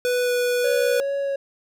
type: tone with pitch glide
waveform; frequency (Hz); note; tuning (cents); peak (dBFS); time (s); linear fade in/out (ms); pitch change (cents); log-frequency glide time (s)
square; 493.9 to 490.5; B4 to B4; 0 to -12; -20; 0.05-1; 0; -12; 0.23-0.31
type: tone with vibrato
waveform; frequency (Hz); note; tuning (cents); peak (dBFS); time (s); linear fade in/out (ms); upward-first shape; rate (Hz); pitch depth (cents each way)
triangle; 555; C#5; +2; -20; 0.64-1.36; 5; sine; 2.4; 11
effects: none